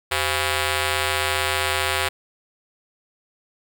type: ring-modulated tone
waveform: 5% pulse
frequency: 302.5 Hz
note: D#4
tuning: 49 cents flat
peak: -6 dBFS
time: 0.11-2.09 s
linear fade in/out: 10 ms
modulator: 219 Hz
effects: none